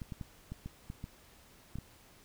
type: clicks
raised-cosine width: 5 ms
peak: -28 dBFS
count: 9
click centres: 0.018 / 0.122 / 0.212 / 0.52 / 0.66 / 0.901 / 1.041 / 1.756 / 1.786 s
effects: pink hiss -60 dBFS RMS until 2.24 s